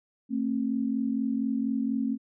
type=tone pair together; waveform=sine; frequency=224.1 / 268.3 Hz; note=A3 / C4; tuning=+32 / +44 cents; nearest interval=minor third; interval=312 cents; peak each=-28 dBFS; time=0.29-2.18 s; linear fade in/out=50 ms; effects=none